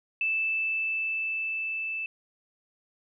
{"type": "tone with level ramp", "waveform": "sine", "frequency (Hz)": 2637, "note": "E7", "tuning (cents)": 0, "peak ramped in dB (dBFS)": [-24, -30], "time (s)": [0.21, 2.06], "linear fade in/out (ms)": 2, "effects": []}